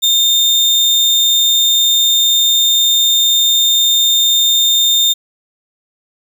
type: tone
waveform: 35% pulse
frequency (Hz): 3631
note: A#7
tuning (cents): -46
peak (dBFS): -7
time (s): 0.02-5.14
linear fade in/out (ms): 20
effects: none